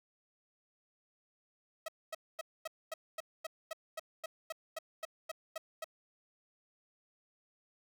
sawtooth tone bursts, 642 Hz, E5, 46 cents flat, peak -34 dBFS, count 16, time 1.86-5.844 s, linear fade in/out 5 ms, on 24 ms, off 240 ms, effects none

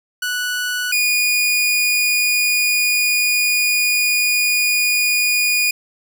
sawtooth tone pair in turn, 1478 / 2451 Hz, F#6 / D#7, -2 / -27 cents, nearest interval major sixth, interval 875 cents, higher second, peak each -16 / -11 dBFS, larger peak second, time 0.22-0.92 / 0.92-5.71 s, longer second, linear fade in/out 5 ms, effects none

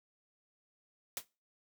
white noise with exponential decay, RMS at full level -34 dBFS, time 1.17-1.25 s, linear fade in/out 1 ms, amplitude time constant 17 ms, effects noise-tail reverb RT60 0.3 s tail -22 dB re dry

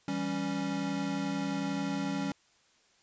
square chord, C# diminished, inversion first, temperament equal, 164.81 / 196 / 277.2 Hz, E3 / G3 / C#4, 0 / 0 / 0 cents, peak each -40 / -36 / -34 dBFS, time 0.08-2.32 s, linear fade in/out 2 ms, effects white hiss -66 dBFS RMS until 3.02 s + resampled to 16000 Hz

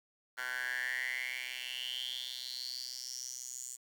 10% pulse tone with high-pass filter sweep, 126.3 Hz, B2, 39 cents sharp, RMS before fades -40 dBFS, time 0.37-3.77 s, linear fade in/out 20 ms, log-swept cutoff 1400 to 7500 Hz, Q 7.8, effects 10-bit

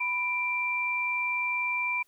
sine tone pair together, 991 / 2357 Hz, B5 / D7, +6 / +6 cents, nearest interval octave + minor third, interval 1500 cents, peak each -33 / -27 dBFS, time 0-2.03 s, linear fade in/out 10 ms, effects white hiss -68 dBFS RMS until 2.07 s

